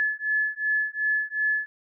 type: beating tone pair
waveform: sine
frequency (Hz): 1718 / 1720.7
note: A6 / A6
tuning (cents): -42 / -39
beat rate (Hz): 2.7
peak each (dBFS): -26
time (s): 0-1.66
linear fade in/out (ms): 0
effects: none